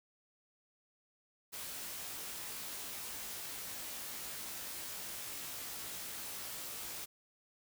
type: noise with comb filter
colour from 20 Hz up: white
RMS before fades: -44 dBFS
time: 1.52-7.06 s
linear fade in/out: 20 ms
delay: 18 ms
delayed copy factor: +0.7
effects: none